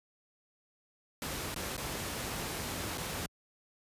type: noise with dropouts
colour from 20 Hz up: pink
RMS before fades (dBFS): -37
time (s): 1.22-3.26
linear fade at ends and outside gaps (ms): 1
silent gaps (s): 1.544-1.561 / 1.767-1.778 / 2.975-2.98
effects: high-pass 60 Hz 12 dB/octave + resampled to 32000 Hz